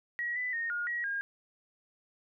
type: tone with pitch steps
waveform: sine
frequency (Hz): 1910 / 1994 / 1849 / 1428 / 1907 / 1620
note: A#6 / B6 / A#6 / F6 / A#6 / G#6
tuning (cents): +42 / +16 / -15 / +38 / +39 / -43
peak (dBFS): -31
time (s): 0.19-1.21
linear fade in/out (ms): 0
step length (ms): 170
effects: none